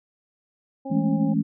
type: harmonic tone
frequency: 270 Hz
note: C#4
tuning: 45 cents flat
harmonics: 1 / 2 / 3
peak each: -32 / -35 / -37 dBFS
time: 0.85-1.34 s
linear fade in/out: 10 ms
type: chord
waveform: sine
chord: A major seventh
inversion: second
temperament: equal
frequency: 164.81 / 207.7 / 220 / 277.2 Hz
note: E3 / G#3 / A3 / C#4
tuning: 0 / 0 / 0 / 0 cents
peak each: -25 dBFS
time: 0.9-1.43 s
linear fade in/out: 20 ms
effects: none